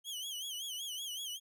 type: tone with vibrato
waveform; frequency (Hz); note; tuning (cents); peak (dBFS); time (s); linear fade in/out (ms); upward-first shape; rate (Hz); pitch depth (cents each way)
sawtooth; 3136; G7; 0; -36; 0.04-1.4; 50; sine; 5.3; 120
effects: none